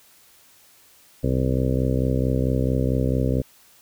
harmonic tone, 64.5 Hz, C2, 24 cents flat, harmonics 1 / 2 / 3 / 4 / 5 / 6 / 7 / 8 / 9, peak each -25 / -23 / -30 / -26 / -33 / -33 / -30 / -30 / -35 dBFS, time 1.23-3.42 s, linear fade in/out 10 ms, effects white hiss -54 dBFS RMS until 3.81 s

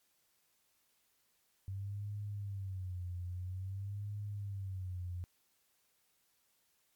sine tone with vibrato, 95.8 Hz, G2, 39 cents flat, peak -38 dBFS, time 1.68-5.24 s, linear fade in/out 0 ms, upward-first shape sine, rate 0.5 Hz, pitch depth 130 cents each way, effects white hiss -75 dBFS RMS until 6.95 s + MP3 96 kbps

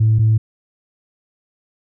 sine tone pair in turn, 110 / 110 Hz, A2 / A2, 0 / 0 cents, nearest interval unison, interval 0 cents, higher neither, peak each -9 dBFS, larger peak neither, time 0-0.19 / 0.19-0.38 s, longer neither, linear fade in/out 10 ms, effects tanh soft clip ceiling -7 dBFS

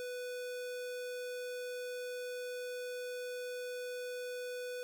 square tone, 495.8 Hz, B4, 7 cents sharp, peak -40 dBFS, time 0-4.83 s, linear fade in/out 0 ms, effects none

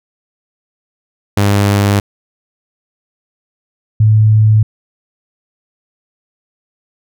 sawtooth / sine tone pair in turn, 101.1 / 108.25 Hz, G#2 / A2, -46 / -28 cents, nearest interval minor second, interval 118 cents, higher second, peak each -5 dBFS, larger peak neither, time 1.37-2 / 4-4.63 s, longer neither, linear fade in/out 5 ms, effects none

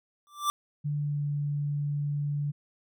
square tone with exponential growth, 1174.7 Hz, D6, in tune, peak -22 dBFS, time 0.27-0.5 s, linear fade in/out 0 ms, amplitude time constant 49 ms
sine tone with pitch glide, 146.83 to 145.23 Hz, D3 to D3, 0 to -19 cents, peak -27 dBFS, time 0.84-2.52 s, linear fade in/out 20 ms, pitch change -19 cents, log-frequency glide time 0.97-1.23 s
effects none

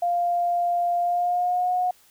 sine tone with pitch glide, 698.5 to 726.1 Hz, F5 to F#5, 0 to -33 cents, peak -20 dBFS, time 0.02-1.91 s, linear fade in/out 5 ms, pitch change +67 cents, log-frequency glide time 1-1.72 s, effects white hiss -57 dBFS RMS until 2.1 s

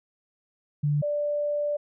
sine tone pair in turn, 146.83 / 587.3 Hz, D3 / D5, 0 / 0 cents, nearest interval 2 octaves, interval 2400 cents, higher second, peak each -21 / -24 dBFS, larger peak first, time 0.83-1.02 / 1.02-1.77 s, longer second, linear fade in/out 10 ms, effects none

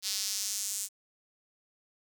square tone with high-pass filter sweep, 100.4 Hz, G2, 42 cents sharp, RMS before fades -34 dBFS, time 0.02-0.89 s, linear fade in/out 50 ms, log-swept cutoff 4600 to 7600 Hz, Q 2.1, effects none

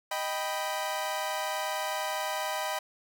sawtooth chord, Eb augmented, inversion none, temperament equal, 622.3 / 784 / 987.8 Hz, Eb5 / G5 / B5, 0 / 0 / 0 cents, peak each -31 dBFS, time 0.11-2.79 s, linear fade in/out 5 ms, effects none

